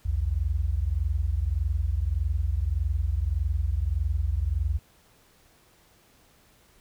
sine tone pair together, 60.52 / 82.2 Hz, B1 / E2, -34 / -4 cents, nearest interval perfect fourth, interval 530 cents, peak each -26 dBFS, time 0.05-4.79 s, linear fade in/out 10 ms, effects pink hiss -60 dBFS RMS until 6.8 s

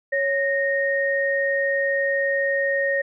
sine tone pair together, 552.8 / 1856 Hz, C#5 / A#6, -5 / -8 cents, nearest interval octave + major sixth, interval 2097 cents, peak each -22 dBFS, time 0.12-3.02 s, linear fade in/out 10 ms, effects none

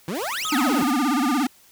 25% pulse exponential two-way sweep, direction up then down, 151.1 to 3827 to 151.1 Hz, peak -22 dBFS, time 0.08-0.83 s, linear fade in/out 2 ms, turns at 0.47 s
white noise, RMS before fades -39 dBFS, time 0.15-0.91 s, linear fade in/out 0 ms
sine tone with pitch glide, 1264 to 1206.9 Hz, D#6 to D6, +27 to +47 cents, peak -27 dBFS, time 0.45-1.42 s, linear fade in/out 0 ms, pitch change -80 cents, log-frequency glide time 0.73-0.87 s
square tone with vibrato, 270 Hz, C#4, 45 cents flat, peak -20 dBFS, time 0.52-1.47 s, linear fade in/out 5 ms, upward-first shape sine, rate 17 Hz, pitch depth 210 cents each way
effects white hiss -54 dBFS RMS until 1.71 s

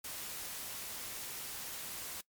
white noise, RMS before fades -43 dBFS, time 0.04-2.21 s, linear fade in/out 5 ms, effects noise-tail reverb RT60 0.1 s tail -21 dB re dry + MP3 96 kbps

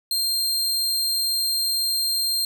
sawtooth tone, 4186 Hz, C8, in tune, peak -18 dBFS, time 0.11-2.45 s, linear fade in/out 2 ms, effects none

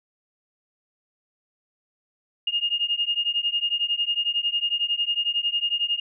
sine beating tone pair, 2835 / 2846 Hz, F7 / F7, +25 / +32 cents, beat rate 11 Hz, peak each -25 dBFS, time 2.47-6 s, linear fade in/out 5 ms, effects none

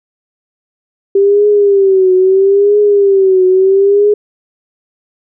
sine tone with vibrato, 392 Hz, G4, in tune, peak -5 dBFS, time 1.15-4.14 s, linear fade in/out 5 ms, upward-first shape triangle, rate 0.76 Hz, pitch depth 110 cents each way, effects none

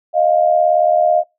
sine tone pair together, 622.3 / 700.5 Hz, D#5 / F5, 0 / +5 cents, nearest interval major second, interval 205 cents, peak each -13 dBFS, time 0.13-1.24 s, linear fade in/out 50 ms, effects noise-tail reverb RT60 0.2 s tail -22 dB re dry

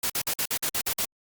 white noise bursts, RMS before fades -27 dBFS, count 9, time 0.03-1.051 s, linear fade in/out 5 ms, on 69 ms, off 50 ms, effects Opus 48 kbps

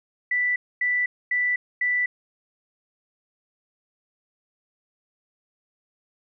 sine tone bursts, 1975.5 Hz, B6, in tune, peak -20 dBFS, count 4, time 0.31-2.06 s, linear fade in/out 5 ms, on 250 ms, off 250 ms, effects none

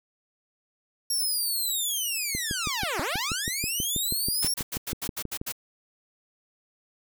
10% pulse linear two-way sweep, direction down then up, 5600 to 261.6 to 5600 Hz, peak -19 dBFS, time 1.1-4.54 s, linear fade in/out 5 ms, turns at 3.01 s
click train, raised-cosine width 3 ms, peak -19 dBFS, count 20, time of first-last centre 2.35-5.415 s, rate 6.2 Hz
white noise bursts, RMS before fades -32 dBFS, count 8, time 4.42-5.524 s, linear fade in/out 10 ms, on 61 ms, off 88 ms
effects none

